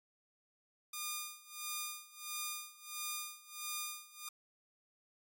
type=tone with tremolo; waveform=5% pulse; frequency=1212 Hz; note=D#6; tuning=46 cents flat; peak=-26 dBFS; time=0.93-4.29 s; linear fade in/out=5 ms; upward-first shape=sine; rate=1.5 Hz; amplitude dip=90%; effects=AAC 64 kbps